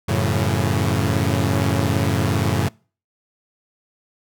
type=chord; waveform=sawtooth; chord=F# minor seventh; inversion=none; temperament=equal with one note detuned; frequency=92.5 / 110 / 138.59 / 168.86 Hz; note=F#2 / A2 / C#3 / E3; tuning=0 / 0 / 0 / +42 cents; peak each=-18 / -18 / -19 / -24 dBFS; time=0.08-2.69 s; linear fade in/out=10 ms; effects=noise-tail reverb RT60 0.4 s tail -26 dB re dry